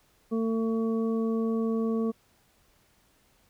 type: harmonic tone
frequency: 225.2 Hz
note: A3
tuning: 40 cents sharp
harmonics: 1 / 2 / 3 / 5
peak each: -26 / -30 / -44 / -42 dBFS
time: 0.31-2.12 s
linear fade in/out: 20 ms
effects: pink hiss -65 dBFS RMS until 3.49 s